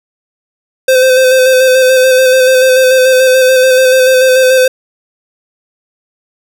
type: tone with vibrato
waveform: square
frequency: 516 Hz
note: C5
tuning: 24 cents flat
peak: -5 dBFS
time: 0.88-4.68 s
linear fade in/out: 5 ms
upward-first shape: square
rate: 6.9 Hz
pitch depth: 20 cents each way
effects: none